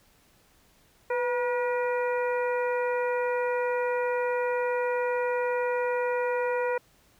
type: harmonic tone with a mistuned harmonic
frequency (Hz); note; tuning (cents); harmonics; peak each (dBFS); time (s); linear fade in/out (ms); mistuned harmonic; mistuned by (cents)
481.1; B4; -45; 1 / 2 / 3 / 4 / 5; -26 / -32 / -36 / -38 / -40; 1.1-6.78; 5; 1; +52
effects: pink hiss -62 dBFS RMS until 7.19 s